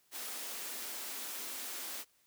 white high-pass noise, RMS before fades -42 dBFS, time 0.11-2.05 s, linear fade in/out 50 ms, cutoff 210 Hz, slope 96 dB/octave, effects white hiss -71 dBFS RMS until 2.26 s

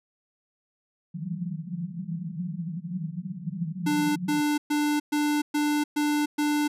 pink band-pass noise, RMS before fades -33 dBFS, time 1.14-4.41 s, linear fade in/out 10 ms, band 160 to 190 Hz, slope 96 dB/octave
square tone bursts, 296.4 Hz, D4, 16 cents sharp, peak -23 dBFS, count 7, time 3.86-6.68 s, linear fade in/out 10 ms, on 300 ms, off 120 ms
effects resampled to 32000 Hz

